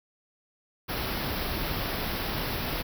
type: band-stop noise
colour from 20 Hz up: pink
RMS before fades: -31 dBFS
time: 0.88-2.83 s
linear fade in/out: 20 ms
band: 5500 to 11000 Hz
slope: 96 dB/octave
effects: none